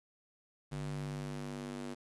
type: tone with high-pass filter sweep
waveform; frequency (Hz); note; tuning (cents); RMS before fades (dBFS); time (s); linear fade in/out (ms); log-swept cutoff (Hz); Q
square; 49; G1; 0; -41; 0.71-1.95; 20; 120 to 260; 2.1
effects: resampled to 24000 Hz + 10-bit